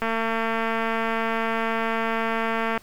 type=click train; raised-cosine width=0.5 ms; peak=-11 dBFS; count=624; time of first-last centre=0.02-2.777 s; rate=226 Hz; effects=pink hiss -52 dBFS RMS until 2.82 s